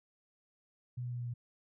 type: tone with pitch steps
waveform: sine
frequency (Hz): 123.47 / 122.62 / 121.77 / 120.93 / 120.09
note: B2 / B2 / B2 / B2 / B2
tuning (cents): 0 / -12 / -24 / -36 / -48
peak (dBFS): -36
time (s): 0.97-1.34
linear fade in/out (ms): 10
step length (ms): 74
effects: none